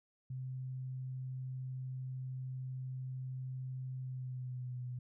sine tone with pitch glide, 129.5 to 124.58 Hz, C3 to B2, -17 to +15 cents, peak -39 dBFS, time 0.3-4.99 s, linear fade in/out 5 ms, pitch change -68 cents, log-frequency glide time 4.01-4.81 s, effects none

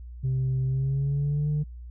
sine tone with pitch glide, 130.81 to 149.4 Hz, C3 to D3, 0 to +30 cents, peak -21 dBFS, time 0.23-1.64 s, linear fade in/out 20 ms, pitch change +230 cents, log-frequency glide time 0.66-1.49 s, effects tanh soft clip ceiling -21 dBFS + added 60 Hz sine -38 dBFS peak until 1.9 s

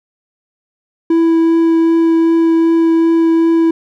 triangle tone with vibrato, 329.6 Hz, E4, in tune, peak -6 dBFS, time 1.1-3.71 s, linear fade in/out 5 ms, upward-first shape triangle, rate 2.6 Hz, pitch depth 9 cents each way, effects none

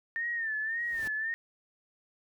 sine tone with vibrato, 1807 Hz, A6, 46 cents sharp, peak -30 dBFS, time 0.16-1.34 s, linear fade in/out 0 ms, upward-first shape sine, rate 1.8 Hz, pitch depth 84 cents each way
pink noise with exponential growth, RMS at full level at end -42 dBFS, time 0.67-1.08 s, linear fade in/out 5 ms, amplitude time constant 87 ms
effects none

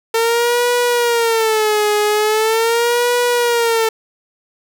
sawtooth tone with vibrato, 451.2 Hz, A4, 44 cents sharp, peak -9 dBFS, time 0.14-3.89 s, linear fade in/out 5 ms, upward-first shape sine, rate 0.41 Hz, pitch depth 130 cents each way, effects none

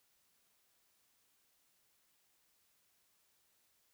silence, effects white hiss -75 dBFS RMS until 3.93 s

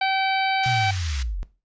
harmonic tone, 770 Hz, G5, 31 cents flat, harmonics 1 / 2 / 3 / 4 / 5 / 6, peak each -21 / -29 / -26 / -33 / -33 / -34 dBFS, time 0.01-0.91 s, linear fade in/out 5 ms
white band-pass noise, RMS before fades -36 dBFS, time 0.63-1.23 s, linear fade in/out 5 ms, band 1200 to 6300 Hz, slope 24 dB/octave
sine linear sweep, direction down, 127.7 to 38.83 Hz, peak -24 dBFS, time 0.66-1.43 s, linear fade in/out 0 ms
effects noise-tail reverb RT60 0.3 s tail -17 dB re dry + resampled to 16000 Hz

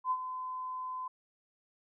sine tone with ADSR envelope, 1021 Hz, C6, 43 cents flat, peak -26 dBFS, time 0.04-1.08 s, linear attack 69 ms, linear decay 58 ms, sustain -10 dB, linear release 6 ms, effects none

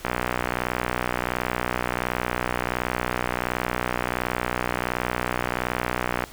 click train, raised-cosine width 0.5 ms, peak -8 dBFS, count 381, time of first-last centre 0.05-6.239 s, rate 61.4 Hz, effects pink hiss -44 dBFS RMS until 6.32 s

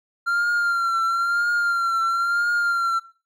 triangle tone with vibrato, 1383 Hz, F6, 17 cents flat, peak -17 dBFS, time 0.26-3 s, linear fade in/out 20 ms, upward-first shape triangle, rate 1 Hz, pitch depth 50 cents each way, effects noise-tail reverb RT60 0.4 s tail -19 dB re dry

